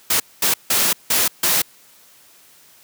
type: noise bursts at uneven times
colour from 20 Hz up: white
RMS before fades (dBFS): -17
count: 5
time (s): 0.1-0.2 / 0.42-0.54 / 0.7-0.93 / 1.1-1.28 / 1.43-1.62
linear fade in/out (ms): 5
effects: white hiss -50 dBFS RMS until 2.83 s + high-pass 100 Hz 12 dB/octave